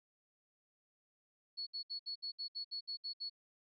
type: tone bursts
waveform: sine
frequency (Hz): 4389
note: C#8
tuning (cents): -18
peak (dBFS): -39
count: 11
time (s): 1.57-3.298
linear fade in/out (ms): 20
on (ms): 98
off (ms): 65
effects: none